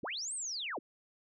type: linear two-way sweep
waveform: sine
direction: up then down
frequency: 87.31 to 8810 to 191.3 Hz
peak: -36 dBFS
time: 0.03-0.79 s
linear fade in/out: 5 ms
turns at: 0.34 s
effects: none